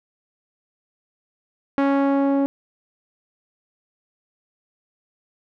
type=tone with low-pass filter sweep; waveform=sawtooth; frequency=277.2 Hz; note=C#4; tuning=in tune; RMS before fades=-19 dBFS; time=1.78-2.46 s; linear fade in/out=0 ms; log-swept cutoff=1700 to 600 Hz; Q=0.82; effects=none